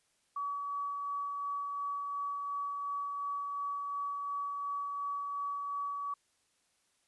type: tone with tremolo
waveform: sine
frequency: 1138 Hz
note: C#6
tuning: 45 cents sharp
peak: -33 dBFS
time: 0.36-6.14 s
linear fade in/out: 5 ms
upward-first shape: sine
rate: 2.8 Hz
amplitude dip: 25%
effects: white hiss -74 dBFS RMS until 7.07 s + resampled to 24000 Hz